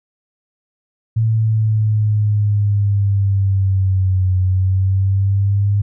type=exponential two-way sweep; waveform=sine; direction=down then up; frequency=112.4 to 92.3 to 102 Hz; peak=-12 dBFS; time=1.16-5.82 s; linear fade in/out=10 ms; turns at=4.37 s; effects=none